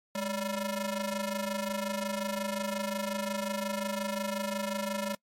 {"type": "ring-modulated tone", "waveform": "sawtooth", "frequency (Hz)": 389.6, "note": "G4", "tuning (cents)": -11, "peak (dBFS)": -24, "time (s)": [0.15, 5.15], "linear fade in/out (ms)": 5, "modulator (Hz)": 182, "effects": ["noise-tail reverb RT60 0.1 s tail -24 dB re dry", "MP3 64 kbps"]}